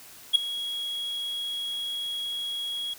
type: tone with ADSR envelope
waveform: triangle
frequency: 3315 Hz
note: G#7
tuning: 4 cents flat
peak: -11 dBFS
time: 0.33-2.94 s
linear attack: 25 ms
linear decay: 6 ms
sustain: -17 dB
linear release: 8 ms
effects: white hiss -48 dBFS RMS until 2.98 s